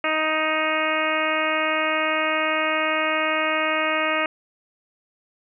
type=harmonic tone; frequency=312.5 Hz; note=D#4; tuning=8 cents sharp; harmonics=1 / 2 / 3 / 4 / 5 / 6 / 7 / 8 / 9; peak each=-31 / -26 / -32 / -26 / -31 / -29 / -28 / -29 / -32 dBFS; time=0.04-4.26 s; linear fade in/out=2 ms; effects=none